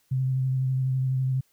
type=tone with vibrato; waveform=sine; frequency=130.81 Hz; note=C3; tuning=in tune; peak=-22 dBFS; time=0.11-1.41 s; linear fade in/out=10 ms; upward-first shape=sine; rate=12 Hz; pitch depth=20 cents each way; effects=white hiss -67 dBFS RMS until 1.52 s